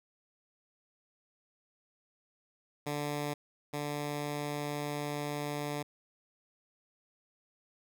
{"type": "tone pair in turn", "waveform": "10% pulse", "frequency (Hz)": [146.6, 146.6], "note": ["D3", "D3"], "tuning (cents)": [-3, -3], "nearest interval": "unison", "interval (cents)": 0, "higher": "neither", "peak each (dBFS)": [-25, -26], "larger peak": "first", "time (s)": [[2.86, 3.34], [3.73, 5.83]], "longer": "second", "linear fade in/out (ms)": 10, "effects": []}